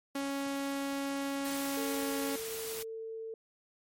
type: tone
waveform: sawtooth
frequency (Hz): 277.2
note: C#4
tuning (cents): 0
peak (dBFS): -29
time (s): 0.15-2.36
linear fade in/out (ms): 5
type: noise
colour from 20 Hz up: white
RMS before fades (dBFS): -41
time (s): 1.45-2.83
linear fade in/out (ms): 5
type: tone with pitch glide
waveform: sine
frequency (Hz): 450 to 447.4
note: A4 to A4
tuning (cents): +39 to +29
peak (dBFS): -38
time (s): 1.77-3.34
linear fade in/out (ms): 2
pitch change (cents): -10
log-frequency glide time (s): 1.88-2.86
effects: MP3 64 kbps